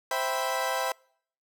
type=chord; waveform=30% pulse; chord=C major seventh; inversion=none; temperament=equal; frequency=523.3 / 659.3 / 784 / 987.8 Hz; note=C5 / E5 / G5 / B5; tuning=0 / 0 / 0 / 0 cents; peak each=-30 dBFS; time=0.11-0.92 s; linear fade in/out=2 ms; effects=noise-tail reverb RT60 0.6 s tail -26 dB re dry